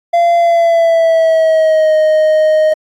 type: tone with pitch glide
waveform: triangle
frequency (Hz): 686 to 621.8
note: F5 to D#5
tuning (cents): -31 to -1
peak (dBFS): -5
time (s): 0.13-2.74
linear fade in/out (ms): 10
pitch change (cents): -170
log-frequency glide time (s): 0.37-1.95
effects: AAC 64 kbps